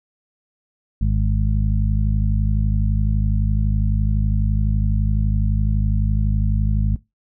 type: harmonic tone with a mistuned harmonic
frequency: 51.91 Hz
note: G#1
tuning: in tune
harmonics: 1 / 2 / 3 / 4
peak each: -17 / -21 / -27 / -27 dBFS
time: 1.01-6.96 s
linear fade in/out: 5 ms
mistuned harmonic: 4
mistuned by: +16 cents
effects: noise-tail reverb RT60 0.2 s tail -19 dB re dry